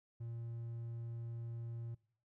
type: tone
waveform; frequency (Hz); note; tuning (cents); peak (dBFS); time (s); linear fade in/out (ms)
triangle; 116.5; A#2; -1; -40; 0.2-1.95; 10
effects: noise-tail reverb RT60 0.5 s tail -21 dB re dry